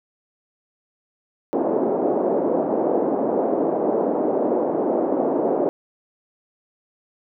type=band-pass noise; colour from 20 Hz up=pink; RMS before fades=-21 dBFS; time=1.53-5.69 s; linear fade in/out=0 ms; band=280 to 690 Hz; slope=24 dB/octave; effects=none